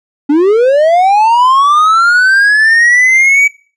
triangle linear sweep, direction up, 277.2 to 2291 Hz, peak -3 dBFS, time 0.29-3.48 s, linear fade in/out 10 ms, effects noise-tail reverb RT60 0.4 s tail -21 dB re dry + resampled to 24000 Hz

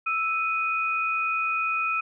sine tone pair together, 1318.5 / 2489 Hz, E6 / D#7, 0 / 0 cents, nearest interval major seventh, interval 1100 cents, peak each -26 dBFS, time 0.06-2.01 s, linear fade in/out 10 ms, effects none

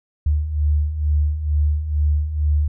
sine beating tone pair, 73.1 / 75.3 Hz, D2 / D2, -7 / +44 cents, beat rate 2.2 Hz, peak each -23 / -17 dBFS, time 0.26-2.68 s, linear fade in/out 5 ms, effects none

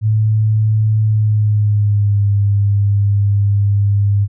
sine tone with pitch glide, 108.4 to 101.14 Hz, A2 to G#2, -25 to -45 cents, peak -10 dBFS, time 0.01-4.28 s, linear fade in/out 50 ms, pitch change -120 cents, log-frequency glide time 1.02-2.27 s, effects none

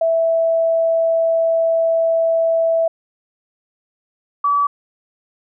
sine tone pair in turn, 658 / 1147.2 Hz, E5 / D6, -3 / -41 cents, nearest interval minor seventh, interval 962 cents, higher second, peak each -13 dBFS, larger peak neither, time 0.01-2.88 / 4.44-4.67 s, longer first, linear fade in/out 5 ms, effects none

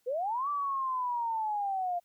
sine linear two-way sweep, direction up then down, 466.2 to 1170 to 690 Hz, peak -29 dBFS, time 0.06-2 s, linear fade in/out 20 ms, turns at 0.49 s, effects white hiss -74 dBFS RMS until 2.04 s

